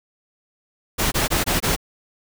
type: noise bursts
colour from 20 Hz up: pink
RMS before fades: -20 dBFS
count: 5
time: 0.98-1.764 s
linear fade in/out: 20 ms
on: 140 ms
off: 21 ms
effects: none